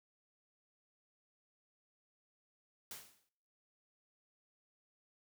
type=noise with exponential decay; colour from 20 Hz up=white; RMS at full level=-45 dBFS; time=2.91-3.29 s; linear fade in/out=1 ms; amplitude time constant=81 ms; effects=noise-tail reverb RT60 0.8 s tail -26 dB re dry